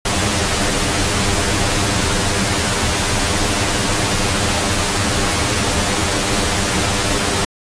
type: noise with comb filter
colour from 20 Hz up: pink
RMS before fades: -17 dBFS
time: 0.05-7.45 s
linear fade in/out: 5 ms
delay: 10 ms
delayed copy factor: +0.9
effects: resampled to 22050 Hz